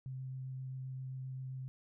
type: tone with vibrato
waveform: sine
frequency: 130.81 Hz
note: C3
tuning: in tune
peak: -40 dBFS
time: 0.06-1.68 s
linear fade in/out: 0 ms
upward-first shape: sine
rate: 7.6 Hz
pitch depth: 9 cents each way
effects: none